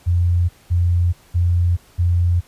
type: tone bursts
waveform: sine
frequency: 87.31 Hz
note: F2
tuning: in tune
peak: -13 dBFS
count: 4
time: 0.06-2.41 s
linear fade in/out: 20 ms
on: 430 ms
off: 210 ms
effects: pink hiss -51 dBFS RMS until 2.47 s + resampled to 32000 Hz

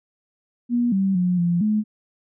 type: tone with pitch steps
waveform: sine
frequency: 240.5 / 193.3 / 179.6 / 172.9 / 213.2 Hz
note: B3 / G3 / F3 / F3 / G#3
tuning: -46 / -24 / +49 / -17 / +46 cents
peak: -17 dBFS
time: 0.69-1.84 s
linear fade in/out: 50 ms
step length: 230 ms
effects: none

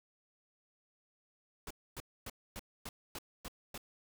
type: noise bursts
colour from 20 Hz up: pink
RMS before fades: -44 dBFS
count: 8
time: 1.67-3.778 s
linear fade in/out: 2 ms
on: 36 ms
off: 260 ms
effects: none

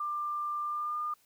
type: tone with pitch glide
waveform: sine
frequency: 1190 to 1210.1 Hz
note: D6 to D#6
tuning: +22 to -49 cents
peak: -31 dBFS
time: 0-1.14 s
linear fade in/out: 5 ms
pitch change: +29 cents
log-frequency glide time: 0.62-1 s
effects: white hiss -67 dBFS RMS until 1.25 s

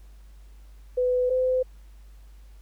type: tone pair in turn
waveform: sine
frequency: 500 / 511.4 Hz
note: B4 / C5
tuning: +21 / -40 cents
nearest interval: unison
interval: 39 cents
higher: second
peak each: -20 dBFS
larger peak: neither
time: 0.97-1.3 / 1.3-1.63 s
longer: neither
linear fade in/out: 10 ms
effects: added 50 Hz sine -45 dBFS peak until 2.61 s + pink hiss -63 dBFS RMS until 2.61 s

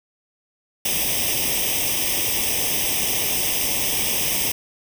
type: noise with comb filter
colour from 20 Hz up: white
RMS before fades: -22 dBFS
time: 0.85-4.52 s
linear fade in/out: 5 ms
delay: 0.35 ms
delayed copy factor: +0.95
effects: none

